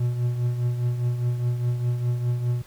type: tone with tremolo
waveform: triangle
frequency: 121.6 Hz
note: B2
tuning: 26 cents flat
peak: -17 dBFS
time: 0-2.62 s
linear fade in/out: 5 ms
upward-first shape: triangle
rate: 4.9 Hz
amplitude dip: 60%
effects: pink hiss -52 dBFS RMS until 2.66 s